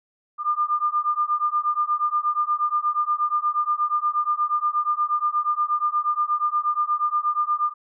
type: beating tone pair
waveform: sine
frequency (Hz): 1200 / 1208.4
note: D6 / D6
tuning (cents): +37 / +49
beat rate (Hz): 8.4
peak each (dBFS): -23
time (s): 0.38-7.74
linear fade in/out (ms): 50
effects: none